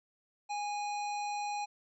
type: harmonic tone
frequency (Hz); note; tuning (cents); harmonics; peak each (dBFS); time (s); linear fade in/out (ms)
825; G#5; -12; 1 / 3 / 5 / 7 / 9; -34 / -44 / -48 / -51 / -53; 0.49-1.66; 20
effects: none